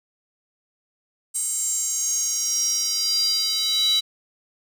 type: tone with high-pass filter sweep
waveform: square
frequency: 434.7 Hz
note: A4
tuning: 21 cents flat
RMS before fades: -23 dBFS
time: 1.34-4.01 s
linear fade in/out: 20 ms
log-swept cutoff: 8200 to 3800 Hz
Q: 8.8
effects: none